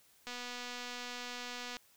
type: click train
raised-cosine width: 0.2 ms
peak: -26 dBFS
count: 368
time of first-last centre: 0.27-1.768 s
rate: 245 Hz
effects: white hiss -66 dBFS RMS until 1.96 s